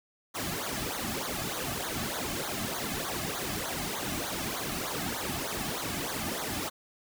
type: noise with flanger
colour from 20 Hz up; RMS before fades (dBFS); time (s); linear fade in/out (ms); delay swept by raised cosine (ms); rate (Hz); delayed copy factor
pink; -34; 0.34-6.7; 20; 0.37 to 2.17; 3.3; -0.95
effects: none